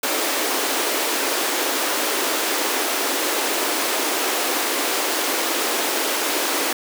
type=high-pass noise; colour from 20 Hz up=pink; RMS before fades=-22 dBFS; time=0.03-6.73 s; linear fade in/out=5 ms; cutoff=280 Hz; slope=48 dB/octave; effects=none